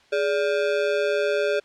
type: ring-modulated tone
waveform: square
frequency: 497.9 Hz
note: B4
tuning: 14 cents sharp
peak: -18 dBFS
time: 0.12-1.6 s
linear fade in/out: 10 ms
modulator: 81.7 Hz
effects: white hiss -56 dBFS RMS until 1.64 s + low-pass 4000 Hz 12 dB/octave